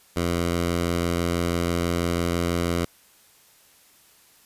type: tone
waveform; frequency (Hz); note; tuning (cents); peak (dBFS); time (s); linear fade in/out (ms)
10% pulse; 86.1; F2; -24; -14; 0.16-2.85; 5
effects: white hiss -56 dBFS RMS until 4.45 s + resampled to 32000 Hz